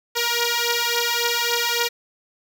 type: beating tone pair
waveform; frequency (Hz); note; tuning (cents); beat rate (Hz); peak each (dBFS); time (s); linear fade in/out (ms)
5% pulse; 471.3 / 474.9; A#4 / A#4; +19 / +32; 3.6; -11; 0.15-1.89; 20
effects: none